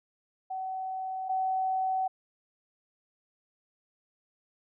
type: tone pair in turn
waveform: sine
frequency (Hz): 756 / 756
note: F#5 / F#5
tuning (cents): +37 / +37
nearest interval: unison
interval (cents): 0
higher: neither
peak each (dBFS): -32 / -26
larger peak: second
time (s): 0.5-1.29 / 1.29-2.08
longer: neither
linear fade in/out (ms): 10
effects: none